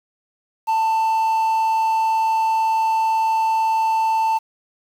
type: tone with quantisation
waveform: triangle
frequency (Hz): 889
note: A5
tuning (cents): +18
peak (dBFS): -14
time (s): 0.67-4.39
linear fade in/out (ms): 20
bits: 7
effects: none